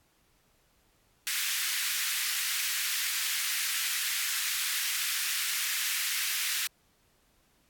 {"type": "high-pass noise", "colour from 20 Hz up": "pink", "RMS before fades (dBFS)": -31, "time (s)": [1.27, 6.67], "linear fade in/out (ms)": 0, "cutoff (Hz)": 1700, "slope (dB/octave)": 24, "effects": ["pink hiss -68 dBFS RMS until 7.69 s", "AAC 64 kbps"]}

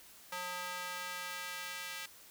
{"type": "tone with high-pass filter sweep", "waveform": "square", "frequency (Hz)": 179.7, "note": "F3", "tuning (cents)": 50, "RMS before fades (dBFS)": -42, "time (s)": [0.32, 2.06], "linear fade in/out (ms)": 5, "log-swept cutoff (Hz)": [960, 2000], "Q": 1.1, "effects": ["white hiss -57 dBFS RMS until 2.3 s"]}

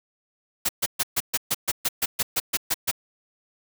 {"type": "noise bursts", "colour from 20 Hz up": "white", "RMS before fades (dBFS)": -23, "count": 14, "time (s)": [0.65, 2.914], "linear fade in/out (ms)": 10, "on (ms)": 41, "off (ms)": 130, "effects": []}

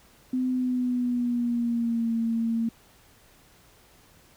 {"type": "tone with pitch glide", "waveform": "sine", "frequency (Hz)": [255.1, 228.6], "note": ["C4", "A#3"], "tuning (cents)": [-44, -34], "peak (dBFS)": -23, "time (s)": [0.33, 2.69], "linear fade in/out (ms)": 5, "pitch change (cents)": -190, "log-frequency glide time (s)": [0.49, 2.13], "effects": ["pink hiss -57 dBFS RMS until 4.36 s"]}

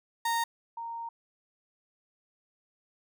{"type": "tone pair in turn", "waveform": ["35% pulse", "sine"], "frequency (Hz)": [926, 926], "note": ["A#5", "A#5"], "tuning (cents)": [-12, -12], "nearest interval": "unison", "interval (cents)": 0, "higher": "neither", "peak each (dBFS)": [-25, -35], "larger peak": "first", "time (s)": [[0.25, 0.44], [0.77, 1.09]], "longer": "second", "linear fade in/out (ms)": 5, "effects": []}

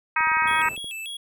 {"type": "harmonic tone", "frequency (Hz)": 316.1, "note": "D#4", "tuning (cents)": 27, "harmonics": [3, 4, 5, 6, 7, 8], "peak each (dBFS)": [-24, -25, -26, -27, -27, -28], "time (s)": [0.16, 0.69], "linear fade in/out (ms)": 5}
{"type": "clicks", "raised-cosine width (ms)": 2, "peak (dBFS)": -30, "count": 10, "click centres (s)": [0.207, 0.272, 0.317, 0.37, 0.423, 0.458, 0.513, 0.658, 0.778, 0.844]}
{"type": "low-pass noise", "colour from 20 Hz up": "white", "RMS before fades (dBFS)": -42, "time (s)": [0.43, 0.76], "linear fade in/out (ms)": 20, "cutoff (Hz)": 680, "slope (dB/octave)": 12}
{"type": "tone with vibrato", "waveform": "square", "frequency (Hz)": 2960, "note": "F#7", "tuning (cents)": 0, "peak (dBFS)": -32, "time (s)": [0.47, 1.17], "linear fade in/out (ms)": 5, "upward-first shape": "square", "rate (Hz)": 3.4, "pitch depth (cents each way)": 200}
{"effects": []}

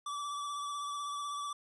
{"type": "tone with vibrato", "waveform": "square", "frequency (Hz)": 1157, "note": "D6", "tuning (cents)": -26, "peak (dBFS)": -37, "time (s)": [0.06, 1.53], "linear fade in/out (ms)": 5, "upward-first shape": "triangle", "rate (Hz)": 16, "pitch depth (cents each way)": 31, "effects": ["resampled to 24000 Hz"]}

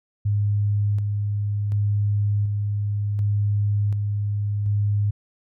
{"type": "tone with tremolo", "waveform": "sine", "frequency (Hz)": 102.9, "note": "G#2", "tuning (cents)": -16, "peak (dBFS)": -18, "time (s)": [0.25, 5.11], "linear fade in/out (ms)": 10, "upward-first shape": "square", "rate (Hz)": 0.68, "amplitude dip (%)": 30, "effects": []}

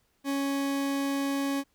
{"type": "tone", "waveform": "40% pulse", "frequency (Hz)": 277.2, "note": "C#4", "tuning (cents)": 0, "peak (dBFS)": -26, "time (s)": [0.24, 1.64], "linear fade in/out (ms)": 50, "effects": ["pink hiss -71 dBFS RMS until 1.74 s"]}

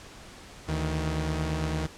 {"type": "tone pair together", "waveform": "sawtooth", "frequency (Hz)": [74.5, 157.86], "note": ["D2", "D#3"], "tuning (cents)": [25, 25], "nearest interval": "octave + minor second", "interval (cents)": 1300, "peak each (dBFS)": -26, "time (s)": [0.68, 1.87], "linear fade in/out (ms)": 10, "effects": ["pink hiss -47 dBFS RMS until 1.97 s", "low-pass 8000 Hz 12 dB/octave"]}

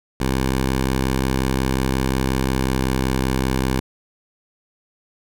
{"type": "tone with pitch glide", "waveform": "10% pulse", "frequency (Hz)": [65.6, 65.18], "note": ["C2", "C2"], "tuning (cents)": [5, -6], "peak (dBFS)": -10, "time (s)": [0.2, 3.8], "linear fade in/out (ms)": 5, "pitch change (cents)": -11, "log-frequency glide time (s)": [2.37, 2.85], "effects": []}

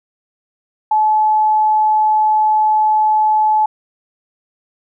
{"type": "tone", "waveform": "sine", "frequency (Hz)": 860, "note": "A5", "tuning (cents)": -40, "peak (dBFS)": -10, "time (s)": [0.91, 3.66], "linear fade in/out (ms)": 5, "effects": []}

